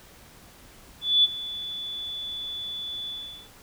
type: tone with ADSR envelope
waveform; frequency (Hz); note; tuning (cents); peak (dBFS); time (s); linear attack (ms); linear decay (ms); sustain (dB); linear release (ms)
sine; 3460; A7; -30; -14; 1.01-3.5; 230; 26; -17; 420
effects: pink hiss -51 dBFS RMS until 3.62 s